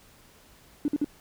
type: tone bursts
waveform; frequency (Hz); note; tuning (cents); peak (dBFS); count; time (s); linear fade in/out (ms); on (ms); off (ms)
triangle; 293.2; D4; -3; -18; 3; 0.85-1.045; 2; 31; 51
effects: tanh soft clip ceiling -20 dBFS + pink hiss -56 dBFS RMS until 1.2 s